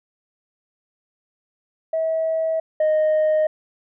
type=tone pair in turn; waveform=sine; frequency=645 / 619.6 Hz; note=E5 / D#5; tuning=-38 / -7 cents; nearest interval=minor second; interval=69 cents; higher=first; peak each=-18 / -13 dBFS; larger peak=second; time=1.93-2.6 / 2.8-3.47 s; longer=neither; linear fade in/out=5 ms; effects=tanh soft clip ceiling -14 dBFS